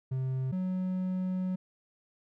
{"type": "tone pair in turn", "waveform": "triangle", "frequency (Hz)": [130.81, 184.99], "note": ["C3", "F#3"], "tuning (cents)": [0, 0], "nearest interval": "tritone", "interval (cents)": 600, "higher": "second", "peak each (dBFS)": -27, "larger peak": "neither", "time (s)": [[0.11, 0.52], [0.52, 1.56]], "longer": "second", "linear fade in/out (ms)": 10, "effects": []}